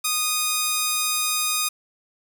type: tone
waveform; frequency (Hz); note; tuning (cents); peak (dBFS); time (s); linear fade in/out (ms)
5% pulse; 1237; D#6; -10; -9; 0.04-1.69; 10
effects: none